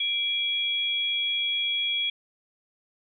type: tone pair together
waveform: sine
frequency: 2350 / 3323 Hz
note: D7 / G#7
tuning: +1 / 0 cents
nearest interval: tritone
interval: 599 cents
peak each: -30 / -25 dBFS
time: 0-2.1 s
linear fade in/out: 5 ms
effects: none